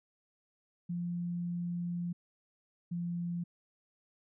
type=tone pair in turn; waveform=sine; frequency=174 / 172.9 Hz; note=F3 / F3; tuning=-6 / -17 cents; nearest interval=unison; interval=11 cents; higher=first; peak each=-33 / -33 dBFS; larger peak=neither; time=0.89-2.13 / 2.91-3.44 s; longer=first; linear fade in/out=10 ms; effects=none

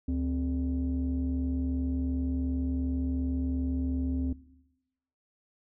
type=tone pair together; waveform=sine; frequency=72.62 / 260.6 Hz; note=D2 / C4; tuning=-19 / -7 cents; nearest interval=octave + minor seventh; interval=2212 cents; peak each=-28 dBFS; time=0.08-4.33 s; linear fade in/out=5 ms; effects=noise-tail reverb RT60 0.9 s tail -19 dB re dry + tanh soft clip ceiling -23 dBFS

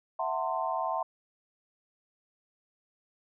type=chord; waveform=sine; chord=F# half-diminished seventh; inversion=third; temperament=equal with one note detuned; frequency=659.3 / 740 / 901.6 / 1046.5 Hz; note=E5 / F#5 / A5 / C6; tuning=0 / 0 / +42 / 0 cents; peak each=-34 dBFS; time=0.19-1.03 s; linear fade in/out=5 ms; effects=none

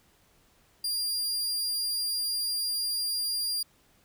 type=tone; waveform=sawtooth; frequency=4798 Hz; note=D8; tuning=36 cents sharp; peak=-25 dBFS; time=0.84-3.63 s; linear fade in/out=5 ms; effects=pink hiss -64 dBFS RMS until 4.04 s

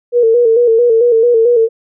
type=tone with vibrato; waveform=sine; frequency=466.2 Hz; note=A#4; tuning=in tune; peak=-6 dBFS; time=0.12-1.69 s; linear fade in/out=50 ms; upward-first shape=square; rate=4.5 Hz; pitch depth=59 cents each way; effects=none

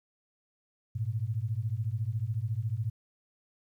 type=beating tone pair; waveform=sine; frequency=103.83 / 117.83 Hz; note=G#2 / A#2; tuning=0 / +19 cents; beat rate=14 Hz; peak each=-32 / -32 dBFS; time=0.95-2.9 s; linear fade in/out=10 ms; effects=11-bit

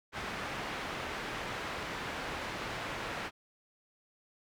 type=low-pass noise; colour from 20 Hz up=white; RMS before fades=-39 dBFS; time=0.12-3.31 s; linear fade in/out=50 ms; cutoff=2000 Hz; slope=12 dB/octave; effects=none

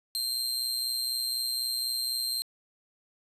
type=tone with amplitude modulation; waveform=sawtooth; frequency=4161 Hz; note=C8; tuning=10 cents flat; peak=-23 dBFS; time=0.15-2.42 s; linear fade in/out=0 ms; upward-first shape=sine; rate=124 Hz; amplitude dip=60%; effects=resampled to 32000 Hz + 10-bit

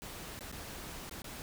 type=noise with dropouts; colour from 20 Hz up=pink; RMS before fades=-45 dBFS; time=0.02-1.42 s; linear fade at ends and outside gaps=0 ms; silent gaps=0.392-0.408 / 0.516-0.525 / 1.095-1.111 / 1.219-1.243 s; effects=none

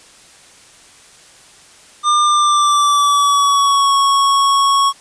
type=tone with pitch glide; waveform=square; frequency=1200 to 1106.8 Hz; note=D6 to C#6; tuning=+37 to -3 cents; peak=-11 dBFS; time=2.03-4.93 s; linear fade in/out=50 ms; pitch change=-140 cents; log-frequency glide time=2.23-3.94 s; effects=white hiss -44 dBFS RMS until 5 s + resampled to 22050 Hz

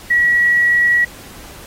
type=tone; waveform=sine; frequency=1924 Hz; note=B6; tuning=46 cents flat; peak=-10 dBFS; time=0.1-1.05 s; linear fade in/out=10 ms; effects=pink hiss -38 dBFS RMS until 1.66 s + AAC 48 kbps

